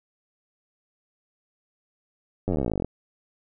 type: slowing click train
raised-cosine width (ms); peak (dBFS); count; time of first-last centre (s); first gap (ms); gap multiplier
2; -13; 24; 2.48-2.846; 10; 1.04
effects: none